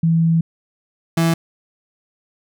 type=tone pair in turn; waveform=sine / 35% pulse; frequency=164.6 / 165.52 Hz; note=E3 / E3; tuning=-2 / +7 cents; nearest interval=unison; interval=9 cents; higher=second; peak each=-12 / -12 dBFS; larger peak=neither; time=0.03-0.41 / 1.17-1.34 s; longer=first; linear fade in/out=5 ms; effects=none